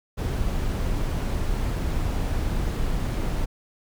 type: noise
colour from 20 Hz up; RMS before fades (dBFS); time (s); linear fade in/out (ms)
brown; -25; 0.17-3.46; 20
effects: none